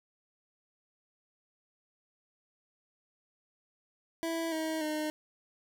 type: tone with pitch steps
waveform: 25% pulse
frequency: 329.6 / 317.8 / 306.5 Hz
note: E4 / D#4 / D#4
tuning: 0 / +37 / -26 cents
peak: -28 dBFS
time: 4.23-5.1 s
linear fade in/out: 0 ms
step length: 290 ms
effects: none